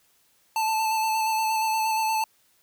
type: tone with vibrato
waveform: square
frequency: 880 Hz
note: A5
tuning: in tune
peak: -23 dBFS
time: 0.56-2.24 s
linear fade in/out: 2 ms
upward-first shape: square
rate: 8.5 Hz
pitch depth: 16 cents each way
effects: white hiss -64 dBFS RMS until 2.62 s